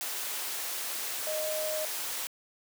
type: tone in noise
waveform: sine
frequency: 620 Hz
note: D#5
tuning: 6 cents flat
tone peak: -31 dBFS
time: 1.27-1.85 s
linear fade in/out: 0 ms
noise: white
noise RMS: -35 dBFS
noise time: 0.01-2.27 s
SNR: +1 dB
effects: high-pass 400 Hz 12 dB/octave